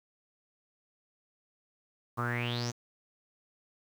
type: tone with low-pass filter sweep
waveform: sawtooth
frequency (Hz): 120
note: B2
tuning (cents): -49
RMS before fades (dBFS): -33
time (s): 2.17-2.72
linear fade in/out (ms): 20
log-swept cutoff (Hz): 1100 to 6600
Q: 10
effects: 9-bit